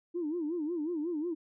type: tone with vibrato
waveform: sine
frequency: 323.4 Hz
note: E4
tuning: 33 cents flat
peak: -30 dBFS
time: 0.14-1.35 s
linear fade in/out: 20 ms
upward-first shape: sine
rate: 5.5 Hz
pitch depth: 170 cents each way
effects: tanh soft clip ceiling -26 dBFS